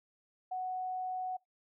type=tone; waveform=sine; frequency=741 Hz; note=F#5; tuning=2 cents sharp; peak=-34 dBFS; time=0.51-1.37 s; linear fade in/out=10 ms; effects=noise-tail reverb RT60 0.2 s tail -25 dB re dry